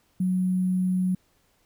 sine tone with sample-and-hold, 184.1 Hz, F#3, 8 cents flat, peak -21 dBFS, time 0.2-1.15 s, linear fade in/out 5 ms, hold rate 11025 Hz, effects pink hiss -66 dBFS RMS until 1.65 s

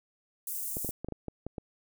white high-pass noise, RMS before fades -36 dBFS, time 0.47-0.91 s, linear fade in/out 2 ms, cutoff 7900 Hz, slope 24 dB/octave
clicks, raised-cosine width 2 ms, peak -23 dBFS, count 9, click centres 0.769 / 0.847 / 0.891 / 1.046 / 1.086 / 1.123 / 1.283 / 1.466 / 1.582 s
effects none

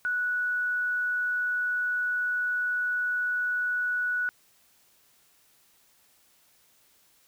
sine tone, 1473 Hz, F#6, 8 cents flat, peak -25 dBFS, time 0.05-4.29 s, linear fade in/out 0 ms, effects white hiss -63 dBFS RMS until 7.27 s

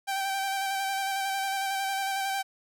sawtooth tone with vibrato, 780 Hz, G5, 9 cents flat, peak -24 dBFS, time 0.07-2.43 s, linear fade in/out 20 ms, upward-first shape square, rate 11 Hz, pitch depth 18 cents each way, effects none

